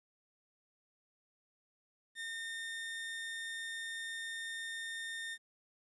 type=tone; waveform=30% pulse; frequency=1822 Hz; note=A#6; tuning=40 cents flat; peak=-37 dBFS; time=2.15-5.38 s; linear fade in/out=50 ms; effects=resampled to 24000 Hz + 12-bit

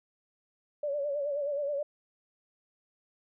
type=tone with vibrato; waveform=sine; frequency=574 Hz; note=D5; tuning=40 cents flat; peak=-29 dBFS; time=0.83-1.83 s; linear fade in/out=5 ms; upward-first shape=sine; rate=9.4 Hz; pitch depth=66 cents each way; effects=none

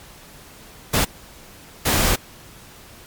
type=noise bursts at uneven times; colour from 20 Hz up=pink; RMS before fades=-18 dBFS; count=2; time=0.93-1.05 / 1.85-2.16 s; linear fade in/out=10 ms; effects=pink hiss -44 dBFS RMS until 3.06 s + MP3 96 kbps

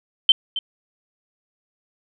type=tone with echo; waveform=sine; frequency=3100 Hz; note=G7; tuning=20 cents flat; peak=-8 dBFS; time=0.29-0.32 s; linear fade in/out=2 ms; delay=270 ms; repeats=1; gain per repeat=-14 dB; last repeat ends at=0.59 s; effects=none

